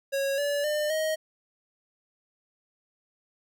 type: tone with pitch steps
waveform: square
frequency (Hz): 550 / 575 / 601.2 / 628.5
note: C#5 / D5 / D5 / D#5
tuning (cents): -14 / -37 / +40 / +17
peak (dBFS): -26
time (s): 0.12-1.16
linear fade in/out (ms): 20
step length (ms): 260
effects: none